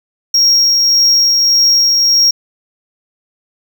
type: tone with tremolo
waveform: triangle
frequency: 5588 Hz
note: F8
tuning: in tune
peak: -5 dBFS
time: 0.34-2.31 s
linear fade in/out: 5 ms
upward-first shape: triangle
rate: 1.7 Hz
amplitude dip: 25%
effects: none